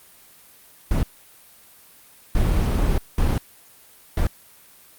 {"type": "noise bursts at uneven times", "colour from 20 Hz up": "brown", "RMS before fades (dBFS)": -19, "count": 4, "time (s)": [[0.91, 1.03], [2.35, 2.98], [3.18, 3.38], [4.17, 4.27]], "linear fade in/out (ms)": 2, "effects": ["white hiss -50 dBFS RMS until 4.98 s", "Opus 32 kbps"]}